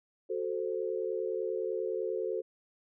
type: chord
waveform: sine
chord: F# diminished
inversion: none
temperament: equal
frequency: 370 / 440 / 523.3 Hz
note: F#4 / A4 / C5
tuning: 0 / 0 / 0 cents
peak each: -35 / -34 / -37 dBFS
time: 0.29-2.42 s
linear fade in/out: 20 ms
effects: none

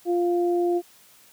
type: tone pair together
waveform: sine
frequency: 349.2 / 698.4 Hz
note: F4 / F5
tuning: 0 / 0 cents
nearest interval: octave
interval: 1200 cents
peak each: -20 / -29 dBFS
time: 0.05-0.82 s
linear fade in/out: 50 ms
effects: white hiss -54 dBFS RMS until 1.32 s + high-pass 80 Hz 12 dB/octave

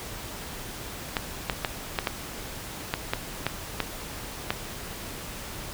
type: clicks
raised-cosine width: 0.3 ms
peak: -8 dBFS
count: 10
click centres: 1.168 / 1.498 / 1.648 / 1.988 / 2.072 / 2.939 / 3.135 / 3.466 / 3.803 / 4.505 s
effects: pink hiss -38 dBFS RMS until 5.73 s

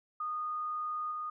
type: tone with level steps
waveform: sine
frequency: 1231 Hz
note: D#6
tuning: 19 cents flat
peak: -33 / -35 dBFS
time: 0.2-1.3 s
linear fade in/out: 5 ms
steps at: 1.11 s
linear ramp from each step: 10 ms
effects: none

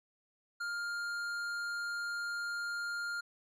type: tone with tanh clipping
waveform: sine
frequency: 1405 Hz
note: F6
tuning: 10 cents sharp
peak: -37 dBFS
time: 0.6-3.21 s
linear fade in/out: 10 ms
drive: 12 dB
effects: none

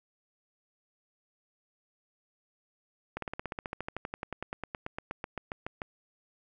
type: slowing click train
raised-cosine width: 0.5 ms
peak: -20 dBFS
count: 29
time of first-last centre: 3.17-5.818 s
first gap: 53 ms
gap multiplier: 1.04
effects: none

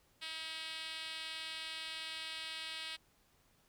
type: tone with band-pass filter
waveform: 5% pulse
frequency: 319.9 Hz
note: D#4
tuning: 48 cents sharp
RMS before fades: -44 dBFS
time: 0.21-2.97 s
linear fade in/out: 20 ms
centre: 3800 Hz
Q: 1.3
effects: pink hiss -71 dBFS RMS until 3.68 s

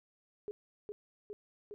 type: tone with echo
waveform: sine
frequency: 415.3 Hz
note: G#4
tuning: in tune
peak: -37 dBFS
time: 0.48-0.51 s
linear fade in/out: 0 ms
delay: 410 ms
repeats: 3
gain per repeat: -2 dB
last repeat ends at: 1.74 s
effects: none

